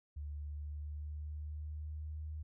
sine tone with pitch glide, 73.4 to 77 Hz, D2 to D#2, 0 to -17 cents, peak -40 dBFS, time 0.16-2.43 s, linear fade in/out 10 ms, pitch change +83 cents, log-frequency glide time 0.32-2.28 s, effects none

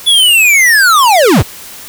square linear sweep, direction down, 3463 to 50.4 Hz, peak -5 dBFS, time 0.06-1.43 s, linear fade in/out 20 ms, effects white hiss -30 dBFS RMS until 1.88 s

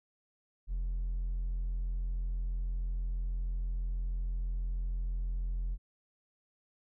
sine tone with hard clipping, 43.09 Hz, F1, 22 cents flat, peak -32 dBFS, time 0.67-5.78 s, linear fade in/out 50 ms, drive 2 dB, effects none

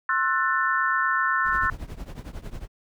sine chord, F# half-diminished seventh, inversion second, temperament just, 1065.6 / 1332 / 1480 / 1776 Hz, C6 / E6 / F#6 / A6, +31 / +18 / 0 / +16 cents, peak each -26 dBFS, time 0.09-1.7 s, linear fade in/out 2 ms
brown noise with tremolo, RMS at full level -32 dBFS, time 1.44-2.68 s, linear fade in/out 50 ms, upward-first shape triangle, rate 11 Hz, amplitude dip 90%
effects none

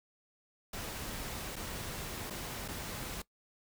pink noise with dropouts, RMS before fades -41 dBFS, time 0.73-3.22 s, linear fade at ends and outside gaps 5 ms, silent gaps 1.558-1.563 / 2.3-2.305 / 2.68-2.684 s, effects noise-tail reverb RT60 0.1 s tail -20 dB re dry

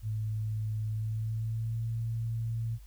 sine tone with pitch glide, 108.3 to 114.01 Hz, A2 to A#2, -27 to -38 cents, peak -30 dBFS, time 0.02-2.79 s, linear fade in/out 50 ms, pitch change +89 cents, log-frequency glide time 0.87-1.84 s, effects added 50 Hz sine -47 dBFS peak until 2.86 s + white hiss -64 dBFS RMS until 2.86 s

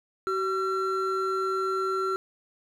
triangle tone pair together, 380 / 1357.1 Hz, F#4 / E6, +46 / +50 cents, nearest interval octave + minor seventh, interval 2204 cents, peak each -26 dBFS, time 0.27-2.16 s, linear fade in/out 0 ms, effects none

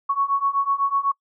sine beating tone pair, 1106 / 1114 Hz, C#6 / C#6, -4 / +8 cents, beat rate 8 Hz, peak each -23 / -21 dBFS, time 0.09-1.12 s, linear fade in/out 10 ms, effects noise-tail reverb RT60 0.1 s tail -26 dB re dry

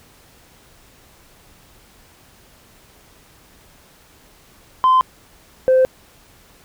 sine tone pair in turn, 1032 / 518.1 Hz, C6 / C5, -24 / -17 cents, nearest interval octave, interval 1193 cents, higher first, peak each -8 dBFS, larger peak neither, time 4.84-5.01 / 5.68-5.85 s, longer neither, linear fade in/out 0 ms, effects tanh soft clip ceiling -8 dBFS + pink hiss -50 dBFS RMS until 6.64 s

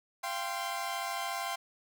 sawtooth chord, F suspended second, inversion none, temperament equal with one note detuned, 686.5 / 784 / 1046.5 Hz, F5 / G5 / C6, -30 / 0 / 0 cents, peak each -35 / -34 / -34 dBFS, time 0.23-1.56 s, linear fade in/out 10 ms, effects none

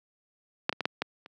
clicks, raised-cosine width 0.3 ms, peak -7 / -16 / -15 / -10 / -12 / -29 dBFS, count 6, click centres 0.694 / 0.727 / 0.807 / 0.855 / 1.02 / 1.261 s, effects high-pass 200 Hz 12 dB/octave

